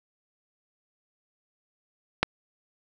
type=click; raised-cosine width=0.3 ms; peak=-4 dBFS; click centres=2.23 s; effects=none